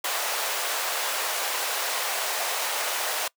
pink high-pass noise, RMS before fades -28 dBFS, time 0.04-3.28 s, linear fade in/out 5 ms, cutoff 560 Hz, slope 24 dB/octave, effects noise-tail reverb RT60 0.1 s tail -23 dB re dry

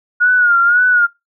sine tone with vibrato, 1436 Hz, F6, 48 cents sharp, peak -8 dBFS, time 0.2-1.07 s, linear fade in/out 20 ms, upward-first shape sine, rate 1.9 Hz, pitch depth 71 cents each way, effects noise-tail reverb RT60 0.2 s tail -23 dB re dry

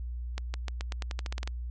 accelerating click train, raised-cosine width 0.2 ms, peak -18 dBFS, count 13, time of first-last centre 0.38-1.475 s, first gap 160 ms, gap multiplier 0.89, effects added 60 Hz sine -33 dBFS peak until 1.7 s + MP3 48 kbps

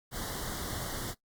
pink band-stop noise, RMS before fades -37 dBFS, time 0.11-1.15 s, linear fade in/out 50 ms, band 2100 to 3000 Hz, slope 96 dB/octave, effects noise-tail reverb RT60 0.1 s tail -17 dB re dry + Opus 48 kbps

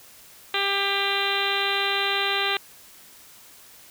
harmonic tone, 397.1 Hz, G4, 22 cents sharp, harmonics 1 / 2 / 3 / 4 / 5 / 6 / 7 / 8 / 9 / 10, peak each -31 / -31 / -31 / -31 / -31 / -31 / -31 / -31 / -31 / -31 dBFS, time 0.54-2.57 s, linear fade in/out 2 ms, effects white hiss -49 dBFS RMS until 3.9 s

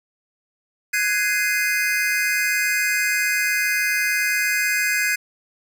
square chord, Ab dominant seventh, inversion third, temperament just, 1495.1 / 1661.2 / 2077 / 2492 Hz, Gb6 / Ab6 / C7 / Eb7, +18 / 0 / -13 / +2 cents, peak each -28 / -24 / -24 / -26 dBFS, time 0.93-5.16 s, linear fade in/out 10 ms, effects none

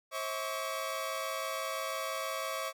sawtooth tone cluster, 535 / 644 / 1136 Hz, C5 / E5 / C#6, +38 / -41 / +42 cents, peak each -36 / -35 / -34 dBFS, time 0.11-2.73 s, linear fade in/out 50 ms, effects none

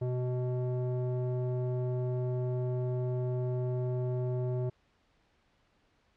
square tone with low-pass filter, 125.3 Hz, B2, 25 cents sharp, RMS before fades -32 dBFS, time 0.01-4.7 s, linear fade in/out 10 ms, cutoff 540 Hz, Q 1.9, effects pink hiss -70 dBFS RMS until 6.16 s + low-pass 4000 Hz 12 dB/octave

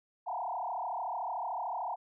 sine tone with frequency modulation, 831 Hz, G#5, 1 cent sharp, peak -33 dBFS, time 0.26-1.96 s, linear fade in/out 20 ms, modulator 33.5 Hz, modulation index 4.2, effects none

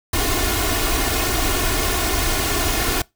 pink noise with comb filter, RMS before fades -20 dBFS, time 0.13-3.02 s, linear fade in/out 5 ms, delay 2.8 ms, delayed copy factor +0.75, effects noise-tail reverb RT60 0.2 s tail -23 dB re dry

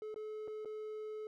triangle tone with dropouts, 430 Hz, A4, 40 cents flat, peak -39 dBFS, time 0.02-1.27 s, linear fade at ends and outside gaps 1 ms, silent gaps 0.143-0.16 / 0.476-0.48 / 0.648-0.656 s, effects none

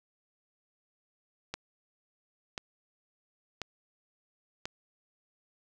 click train, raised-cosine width 0.2 ms, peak -18 dBFS, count 4, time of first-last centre 1.54-4.655 s, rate 0.963 Hz, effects none

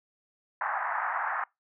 pink band-pass noise, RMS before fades -31 dBFS, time 0.61-1.44 s, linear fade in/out 2 ms, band 750 to 1800 Hz, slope 48 dB/octave, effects noise-tail reverb RT60 0.2 s tail -25 dB re dry

